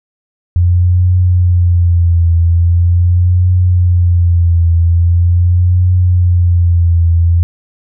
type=tone with vibrato; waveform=sine; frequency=87.31 Hz; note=F2; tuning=in tune; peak=-6 dBFS; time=0.56-7.43 s; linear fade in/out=0 ms; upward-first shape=triangle; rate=0.42 Hz; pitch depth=69 cents each way; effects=none